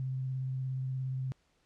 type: tone with vibrato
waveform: sine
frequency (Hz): 130.81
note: C3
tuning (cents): 0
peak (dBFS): -32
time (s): 0-1.32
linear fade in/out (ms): 0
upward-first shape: square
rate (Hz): 17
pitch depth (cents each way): 12
effects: pink hiss -72 dBFS RMS until 1.65 s + low-pass 7000 Hz 12 dB/octave